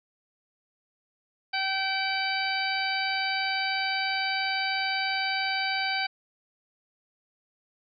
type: harmonic tone with a mistuned harmonic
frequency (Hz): 771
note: G5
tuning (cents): -29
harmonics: 1 / 2 / 3 / 4 / 5 / 6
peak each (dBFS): -31 / -32 / -31 / -37 / -38 / -33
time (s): 1.53-6.07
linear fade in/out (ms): 10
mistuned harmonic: 4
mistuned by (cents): -30
effects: none